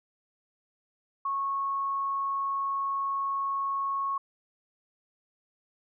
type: tone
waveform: sine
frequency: 1100 Hz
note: C#6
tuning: 14 cents flat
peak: -27 dBFS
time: 1.25-4.18 s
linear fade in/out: 5 ms
effects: none